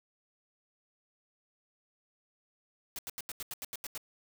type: noise bursts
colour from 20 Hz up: white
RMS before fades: -40 dBFS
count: 10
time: 2.96-3.977 s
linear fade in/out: 0 ms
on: 27 ms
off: 83 ms
effects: none